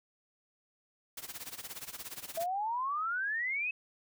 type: noise with tremolo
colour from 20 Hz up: white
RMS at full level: -41 dBFS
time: 1.17-2.46 s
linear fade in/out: 5 ms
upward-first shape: sine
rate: 17 Hz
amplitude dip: 85%
type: exponential sweep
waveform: sine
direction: up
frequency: 649 to 2600 Hz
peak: -31 dBFS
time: 2.37-3.71 s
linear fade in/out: 5 ms
effects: none